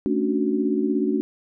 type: chord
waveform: sine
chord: D major seventh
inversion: second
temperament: equal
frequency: 220 / 277.2 / 293.7 / 370 Hz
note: A3 / C#4 / D4 / F#4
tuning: 0 / 0 / 0 / 0 cents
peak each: -25 dBFS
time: 0.06-1.21 s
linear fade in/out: 0 ms
effects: none